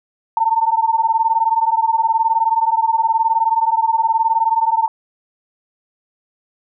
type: beating tone pair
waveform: sine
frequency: 892 / 911 Hz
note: A5 / A#5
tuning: +23 / -40 cents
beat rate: 19 Hz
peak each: -16 dBFS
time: 0.37-4.88 s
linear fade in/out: 2 ms
effects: none